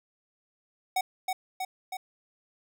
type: tone with echo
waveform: square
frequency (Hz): 749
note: F#5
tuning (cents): +21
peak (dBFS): -25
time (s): 0.96-1.01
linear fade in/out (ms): 5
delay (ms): 320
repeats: 3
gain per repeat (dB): -3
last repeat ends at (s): 1.97
effects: none